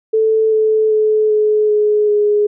sine tone with pitch steps, 440 / 435.2 / 430.4 / 425.7 / 421.1 / 416.5 Hz, A4 / A4 / A4 / G#4 / G#4 / G#4, 0 / -19 / -38 / +43 / +24 / +5 cents, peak -10 dBFS, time 0.13-2.47 s, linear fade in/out 10 ms, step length 390 ms, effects none

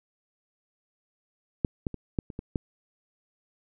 clicks, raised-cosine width 3 ms, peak -10 / -15 / -23 / -13 / -26 / -21 / -14 dBFS, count 7, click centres 1.648 / 1.868 / 1.943 / 2.188 / 2.302 / 2.391 / 2.558 s, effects none

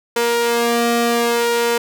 sawtooth tone with flanger, 235.5 Hz, A#3, 18 cents sharp, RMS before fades -17 dBFS, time 0.16-1.78 s, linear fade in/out 5 ms, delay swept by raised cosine 2 to 2.64 ms, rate 0.64 Hz, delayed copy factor +0.85, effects none

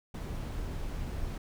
brown noise, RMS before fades -36 dBFS, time 0.14-1.38 s, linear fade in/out 5 ms, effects none

